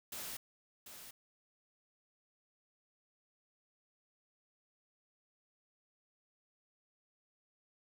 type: noise with echo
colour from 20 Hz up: white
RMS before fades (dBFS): -44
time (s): 0.12-0.37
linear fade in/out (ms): 5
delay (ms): 740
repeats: 1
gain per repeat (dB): -8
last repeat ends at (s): 1.11
effects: none